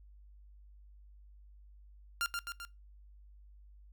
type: tone with echo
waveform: sawtooth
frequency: 1394 Hz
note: F6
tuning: 4 cents flat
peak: -27 dBFS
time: 2.21-2.26 s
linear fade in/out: 0 ms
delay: 130 ms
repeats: 3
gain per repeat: -4 dB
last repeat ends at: 2.65 s
effects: noise-tail reverb RT60 0.2 s tail -21 dB re dry + added 50 Hz sine -54 dBFS peak until 3.92 s